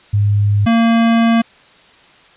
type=tone pair in turn; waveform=sine / square; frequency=102.7 / 229.6 Hz; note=G#2 / A#3; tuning=-19 / -26 cents; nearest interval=octave + major second; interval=1393 cents; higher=second; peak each=-10 dBFS; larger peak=neither; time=0.13-0.66 / 0.66-1.42 s; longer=second; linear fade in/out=10 ms; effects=white hiss -46 dBFS RMS until 2.36 s + resampled to 8000 Hz